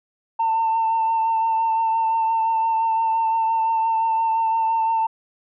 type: tone with vibrato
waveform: sine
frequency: 899 Hz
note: A5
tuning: 37 cents sharp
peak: -16 dBFS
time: 0.39-5.07 s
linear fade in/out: 10 ms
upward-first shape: sine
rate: 5.8 Hz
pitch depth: 20 cents each way
effects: tanh soft clip ceiling -14 dBFS